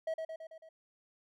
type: tone with echo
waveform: triangle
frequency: 643 Hz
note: E5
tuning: 43 cents flat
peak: -30 dBFS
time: 0.07-0.14 s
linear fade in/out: 5 ms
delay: 110 ms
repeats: 5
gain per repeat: -4 dB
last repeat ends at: 0.69 s
effects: none